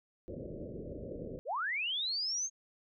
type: low-pass noise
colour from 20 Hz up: white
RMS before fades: -43 dBFS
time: 0.28-1.39 s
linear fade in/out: 0 ms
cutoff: 590 Hz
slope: 96 dB/octave
type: linear sweep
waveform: sine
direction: up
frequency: 405.8 to 6520 Hz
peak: -32 dBFS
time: 1.45-2.5 s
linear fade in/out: 50 ms
effects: none